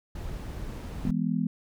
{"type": "noise", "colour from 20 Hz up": "brown", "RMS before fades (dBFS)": -36, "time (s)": [0.15, 1.11], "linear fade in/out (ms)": 5}
{"type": "chord", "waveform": "sine", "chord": "E major", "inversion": "none", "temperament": "just", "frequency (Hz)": [164.81, 206, 247.2], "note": ["E3", "G#3", "B3"], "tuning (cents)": [0, -14, 2], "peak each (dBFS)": -29, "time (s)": [1.05, 1.47], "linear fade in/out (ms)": 2}
{"effects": []}